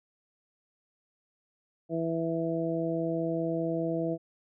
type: harmonic tone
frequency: 164.81 Hz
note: E3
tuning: in tune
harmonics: 1 / 2 / 3 / 4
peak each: -34 / -31 / -34 / -34 dBFS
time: 1.89-4.18 s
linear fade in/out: 50 ms
effects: none